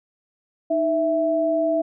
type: tone pair together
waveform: sine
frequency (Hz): 310.6 / 659.3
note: D#4 / E5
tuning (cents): -3 / 0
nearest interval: octave + minor second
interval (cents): 1303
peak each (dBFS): -24 / -19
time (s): 0.7-1.82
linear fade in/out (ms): 10
effects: none

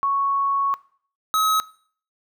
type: tone pair in turn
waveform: sine / square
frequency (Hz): 1108.7 / 1278.5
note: C#6 / D#6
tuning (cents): 0 / +47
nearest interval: major second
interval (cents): 247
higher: second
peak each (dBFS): -18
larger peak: neither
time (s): 0.03-0.74 / 1.34-1.6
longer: first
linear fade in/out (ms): 0
effects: noise-tail reverb RT60 0.5 s tail -20 dB re dry

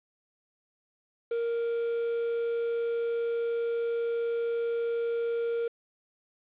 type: tone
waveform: triangle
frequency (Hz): 466.2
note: A#4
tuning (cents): 0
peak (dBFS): -25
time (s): 1.31-5.68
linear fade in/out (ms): 5
effects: resampled to 8000 Hz + 9-bit

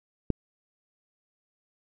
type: click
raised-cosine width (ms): 3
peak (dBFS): -11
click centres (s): 0.303
effects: none

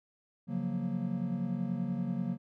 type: chord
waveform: triangle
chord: Gb major seventh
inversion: second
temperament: equal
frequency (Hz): 138.59 / 174.61 / 185 / 233.1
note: Db3 / F3 / Gb3 / Bb3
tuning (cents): 0 / 0 / 0 / 0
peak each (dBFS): -37 / -36 / -33 / -34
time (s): 0.47-2.38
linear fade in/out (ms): 50
effects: none

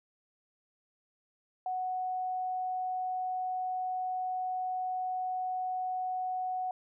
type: tone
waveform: sine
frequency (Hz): 740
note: F#5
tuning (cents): 0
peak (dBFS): -31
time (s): 1.66-6.71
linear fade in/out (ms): 2
effects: none

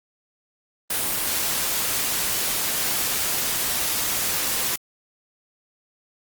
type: noise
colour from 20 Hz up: white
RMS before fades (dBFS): -24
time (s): 0.9-4.76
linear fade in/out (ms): 5
effects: Opus 32 kbps

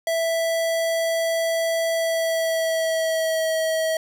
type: tone with pitch glide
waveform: square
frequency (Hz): 659.3 to 641.6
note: E5 to E5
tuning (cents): 0 to -47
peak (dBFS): -21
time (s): 0.07-3.97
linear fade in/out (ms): 2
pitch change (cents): -47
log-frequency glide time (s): 1.93-3.55
effects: none

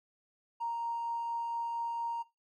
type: tone with tremolo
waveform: triangle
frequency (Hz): 932.3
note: A#5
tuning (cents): 0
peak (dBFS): -28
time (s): 0.6-2.23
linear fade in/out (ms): 20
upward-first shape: triangle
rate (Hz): 4.3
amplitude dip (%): 30
effects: noise-tail reverb RT60 0.2 s tail -19 dB re dry + tanh soft clip ceiling -30 dBFS

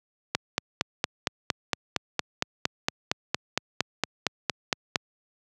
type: click train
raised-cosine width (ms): 0.2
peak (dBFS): -5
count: 21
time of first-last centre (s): 0.35-4.958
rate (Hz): 4.34
effects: high-pass 100 Hz 12 dB/octave

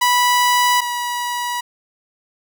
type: tone pair in turn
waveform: sawtooth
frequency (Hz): 983 / 970.6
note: B5 / B5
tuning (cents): -8 / -30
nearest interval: unison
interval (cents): 22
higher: first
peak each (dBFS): -9 / -17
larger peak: first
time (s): 0.01-0.81 / 0.81-1.61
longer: neither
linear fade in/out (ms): 10
effects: none

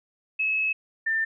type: tone pair in turn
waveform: sine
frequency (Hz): 2583 / 1790.7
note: E7 / A6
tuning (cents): -36 / +30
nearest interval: tritone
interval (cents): 634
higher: first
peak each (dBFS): -22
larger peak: neither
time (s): 0.39-0.73 / 1.06-1.25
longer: first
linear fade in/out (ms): 10
effects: none

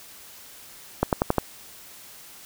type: accelerating click train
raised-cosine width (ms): 1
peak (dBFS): -5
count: 5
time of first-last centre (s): 1.03-1.383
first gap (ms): 98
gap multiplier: 0.93
effects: white hiss -46 dBFS RMS until 2.45 s

